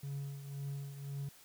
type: tone with tremolo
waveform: triangle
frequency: 140 Hz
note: C#3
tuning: 18 cents sharp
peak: -34 dBFS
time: 0.03-1.29 s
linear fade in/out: 5 ms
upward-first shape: triangle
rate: 1.9 Hz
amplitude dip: 70%
effects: tanh soft clip ceiling -31 dBFS + white hiss -60 dBFS RMS until 1.44 s